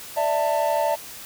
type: chord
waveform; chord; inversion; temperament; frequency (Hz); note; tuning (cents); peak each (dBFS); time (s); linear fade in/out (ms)
triangle; D suspended second; none; equal with one note detuned; 587.3 / 659.3 / 894.9; D5 / E5 / A5; 0 / 0 / +29; -22; 0.16-0.96; 20
effects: white hiss -39 dBFS RMS until 1.25 s